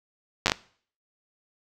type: slowing click train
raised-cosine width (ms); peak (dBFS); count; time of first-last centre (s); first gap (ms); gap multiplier
0.2; -3; 5; 0.46-0.519; 9; 1.34
effects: noise-tail reverb RT60 0.5 s tail -21 dB re dry